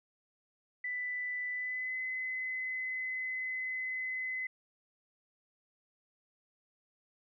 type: tone with pitch glide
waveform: sine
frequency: 1988 to 2031 Hz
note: B6 to B6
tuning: +11 to +48 cents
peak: -34 dBFS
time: 0.84-4.47 s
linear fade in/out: 5 ms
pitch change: +37 cents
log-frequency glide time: 1.52-1.99 s
effects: none